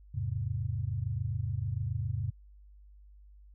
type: chord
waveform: sine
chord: E augmented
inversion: none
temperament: equal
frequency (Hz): 82.41 / 103.83 / 130.81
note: E2 / G#2 / B#2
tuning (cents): 0 / 0 / 0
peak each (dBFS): -37 / -33 / -35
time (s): 0.14-2.31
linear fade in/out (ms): 10
effects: added 50 Hz sine -52 dBFS peak until 3.54 s